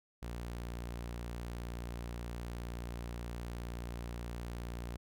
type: tone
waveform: sawtooth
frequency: 59 Hz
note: A#1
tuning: 22 cents sharp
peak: -36 dBFS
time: 0.22-4.97 s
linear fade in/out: 10 ms
effects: none